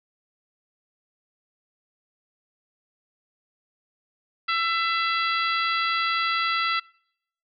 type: harmonic tone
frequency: 669 Hz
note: E5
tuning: 25 cents sharp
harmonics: 2 / 3 / 4 / 5 / 6 / 7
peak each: -24 / -28 / -30 / -32 / -34 / -35 dBFS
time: 4.48-6.8 s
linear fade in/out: 10 ms
effects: noise-tail reverb RT60 0.7 s tail -25 dB re dry + MP3 96 kbps